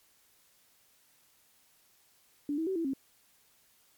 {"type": "tone with pitch steps", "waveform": "sine", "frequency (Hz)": [290, 322.8, 380.8, 331.5, 269.7], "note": ["D4", "E4", "F#4", "E4", "C#4"], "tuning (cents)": [-22, -36, 50, 10, -47], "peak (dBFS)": -29, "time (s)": [2.49, 2.935], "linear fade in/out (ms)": 2, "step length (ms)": 89, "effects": ["white hiss -66 dBFS RMS until 3.97 s", "MP3 96 kbps"]}